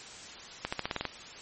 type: accelerating click train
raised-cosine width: 0.3 ms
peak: -14 dBFS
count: 8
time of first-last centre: 0.65-1.053 s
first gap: 75 ms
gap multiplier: 0.91
effects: white hiss -46 dBFS RMS until 1.41 s + MP3 32 kbps